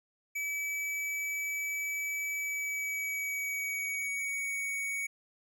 square tone with pitch glide, 2294 to 2239 Hz, D7 to C#7, -41 to +17 cents, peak -33 dBFS, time 0.35-5.07 s, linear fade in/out 10 ms, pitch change -42 cents, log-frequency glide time 2.36-4.56 s, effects none

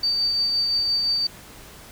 sine tone with tremolo, 4611 Hz, D8, 33 cents flat, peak -18 dBFS, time 0.03-1.27 s, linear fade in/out 5 ms, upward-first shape triangle, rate 5.8 Hz, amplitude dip 30%, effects pink hiss -44 dBFS RMS until 1.91 s

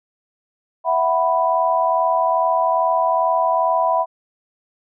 sine chord, E suspended second, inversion none, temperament just, 659.3 / 741.7 / 988.9 Hz, E5 / F#5 / B5, 0 / +4 / +2 cents, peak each -19 / -21 / -18 dBFS, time 0.84-4.06 s, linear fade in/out 50 ms, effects none

